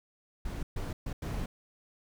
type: noise bursts at uneven times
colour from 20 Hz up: brown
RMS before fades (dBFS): -35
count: 4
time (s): 0.45-0.63 / 0.76-0.93 / 1.06-1.13 / 1.22-1.46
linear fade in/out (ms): 5
effects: none